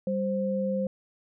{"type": "tone pair together", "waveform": "sine", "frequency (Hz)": [196, 524], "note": ["G3", "C5"], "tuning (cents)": [0, 2], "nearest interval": "octave + perfect fourth", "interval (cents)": 1702, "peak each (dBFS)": -28, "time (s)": [0.07, 0.87], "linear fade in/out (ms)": 2, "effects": []}